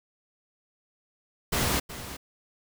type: noise with echo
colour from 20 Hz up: pink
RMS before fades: -26 dBFS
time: 1.52-1.8 s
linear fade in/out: 10 ms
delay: 370 ms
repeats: 1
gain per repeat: -13 dB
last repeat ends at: 2.17 s
effects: none